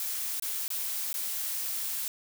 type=noise with dropouts; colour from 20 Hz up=blue; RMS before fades=-33 dBFS; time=0-2.08 s; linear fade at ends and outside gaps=1 ms; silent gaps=0.398-0.423 / 0.68-0.703 / 1.13-1.141 s; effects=none